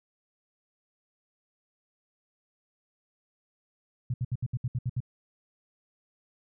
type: tone bursts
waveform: sine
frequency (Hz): 123.5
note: B2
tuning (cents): 0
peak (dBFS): -26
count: 9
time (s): 4.1-5.004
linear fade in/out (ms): 5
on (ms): 40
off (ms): 68
effects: none